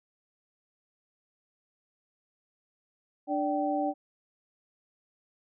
sine tone cluster, 295.9 / 583 / 773 Hz, D4 / D5 / G5, +13 / -13 / -24 cents, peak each -30 / -32 / -30 dBFS, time 3.27-3.94 s, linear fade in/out 50 ms, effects none

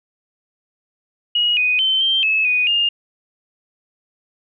sine tone with pitch steps, 2895 / 2491 / 3084 / 3149 / 2594 / 2475 / 2823 Hz, F#7 / D#7 / G7 / G7 / E7 / D#7 / F7, -38 / +1 / -29 / +7 / -28 / -10 / +18 cents, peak -14 dBFS, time 1.35-2.89 s, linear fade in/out 5 ms, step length 220 ms, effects none

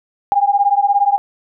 sine beating tone pair, 799 / 816 Hz, G5 / G#5, +33 / -31 cents, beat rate 17 Hz, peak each -14 dBFS, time 0.32-1.18 s, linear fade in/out 0 ms, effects none

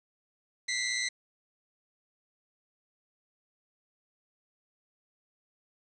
20% pulse tone pair together, 1969 / 2086 Hz, B6 / C7, -6 / -6 cents, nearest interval minor second, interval 100 cents, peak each -27 dBFS, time 0.68-1.09 s, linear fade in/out 10 ms, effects resampled to 22050 Hz + 9-bit

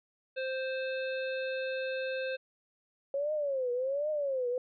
harmonic tone, 523.3 Hz, C5, in tune, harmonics 1 / 3 / 5 / 7 / 8, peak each -33 / -40 / -42 / -48 / -51 dBFS, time 0.36-2.37 s, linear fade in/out 20 ms
sine tone with vibrato, 546 Hz, C#5, 26 cents flat, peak -29 dBFS, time 3.14-4.58 s, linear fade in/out 2 ms, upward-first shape triangle, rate 1.3 Hz, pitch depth 220 cents each way
effects none

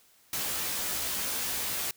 white noise with comb filter, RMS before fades -32 dBFS, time 0.33-1.91 s, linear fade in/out 2 ms, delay 15 ms, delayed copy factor +0.8, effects white hiss -62 dBFS RMS until 1.96 s

